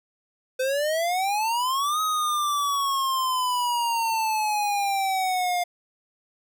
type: exponential two-way sweep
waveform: square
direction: up then down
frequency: 508 to 1270 to 703 Hz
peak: -23 dBFS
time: 0.59-5.64 s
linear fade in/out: 10 ms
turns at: 2.01 s
effects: none